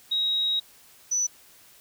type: tone pair in turn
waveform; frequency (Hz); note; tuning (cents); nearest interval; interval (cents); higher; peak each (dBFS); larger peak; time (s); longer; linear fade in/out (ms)
sine; 3805 / 5962; A#7 / F#8; +35 / +12; minor sixth; 777; second; -22; neither; 0.11-0.6 / 1.11-1.27; first; 10
effects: white hiss -54 dBFS RMS until 1.8 s